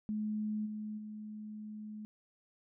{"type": "tone with level steps", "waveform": "sine", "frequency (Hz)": 213.1, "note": "G#3", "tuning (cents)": 45, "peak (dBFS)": [-33, -38, -42], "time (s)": [0.09, 2.05], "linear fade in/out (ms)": 0, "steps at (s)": [0.65, 0.97], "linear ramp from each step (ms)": 20, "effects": []}